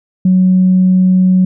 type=tone; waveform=sine; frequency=185 Hz; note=F#3; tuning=in tune; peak=-5 dBFS; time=0.25-1.45 s; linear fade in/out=5 ms; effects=tanh soft clip ceiling -1 dBFS